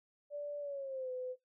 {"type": "tone with pitch glide", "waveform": "sine", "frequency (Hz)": [582, 506.7], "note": ["D5", "B4"], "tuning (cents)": [-16, 44], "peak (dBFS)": -38, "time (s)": [0.3, 1.36], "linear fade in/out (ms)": 50, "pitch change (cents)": -240, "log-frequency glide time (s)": [0.6, 1.11], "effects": ["noise-tail reverb RT60 0.2 s tail -18 dB re dry"]}